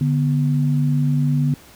sine tone pair together, 146 / 245.5 Hz, D3 / B3, -10 / -10 cents, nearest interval major sixth, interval 900 cents, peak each -16 / -22 dBFS, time 0.01-1.54 s, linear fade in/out 2 ms, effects pink hiss -46 dBFS RMS until 1.75 s

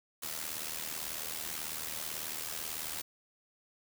white noise with amplitude modulation, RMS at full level -36 dBFS, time 0.22-3.02 s, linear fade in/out 10 ms, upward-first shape sine, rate 78.2 Hz, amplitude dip 70%, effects none

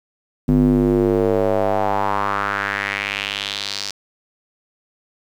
square tone with band-pass filter sweep, 50.2 Hz, G1, 42 cents sharp, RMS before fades -19 dBFS, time 0.48-3.91 s, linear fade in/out 5 ms, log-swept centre 220 to 5100 Hz, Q 3.1, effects 8-bit

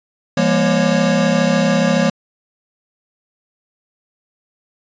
square tone cluster, 170.2 / 202.7 / 237.1 / 551 Hz, F3 / G#3 / A#3 / C#5, -44 / -42 / +30 / -11 cents, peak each -19 dBFS, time 0.37-2.1 s, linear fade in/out 5 ms, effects resampled to 16000 Hz

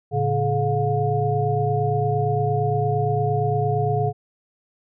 sine tone cluster, 111.8 / 140.5 / 425.1 / 715 Hz, A2 / C#3 / G#4 / F5, +28 / +24 / +40 / +41 cents, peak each -24 dBFS, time 0.11-4.13 s, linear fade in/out 50 ms, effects none

